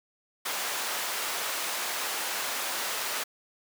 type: high-pass noise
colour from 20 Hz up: pink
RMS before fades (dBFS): -32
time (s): 0.45-3.24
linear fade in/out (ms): 10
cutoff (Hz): 730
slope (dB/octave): 12
effects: none